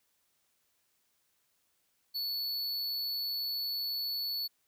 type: tone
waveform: square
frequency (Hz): 4434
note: C#8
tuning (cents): 0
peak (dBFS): -33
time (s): 2.14-4.48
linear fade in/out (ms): 20
effects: white hiss -75 dBFS RMS until 4.67 s